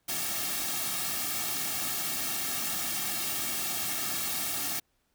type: noise with comb filter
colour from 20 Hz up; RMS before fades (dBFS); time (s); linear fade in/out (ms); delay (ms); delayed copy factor
white; -32; 0.08-4.8; 10; 2; -0.85
effects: pink hiss -74 dBFS RMS until 5.14 s